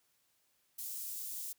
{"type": "high-pass noise", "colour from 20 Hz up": "white", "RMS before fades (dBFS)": -42, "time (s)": [0.78, 1.53], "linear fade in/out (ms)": 10, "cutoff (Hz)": 7200, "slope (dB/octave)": 12, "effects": ["white hiss -75 dBFS RMS until 1.58 s"]}